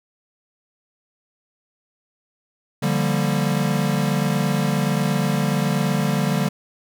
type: chord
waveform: square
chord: G minor seventh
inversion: second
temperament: equal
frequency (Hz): 146.83 / 174.61 / 196 / 233.1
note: D3 / F3 / G3 / Bb3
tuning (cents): 0 / 0 / 0 / 0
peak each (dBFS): -23 / -27 / -24 / -27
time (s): 2.82-6.49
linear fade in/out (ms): 10
effects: none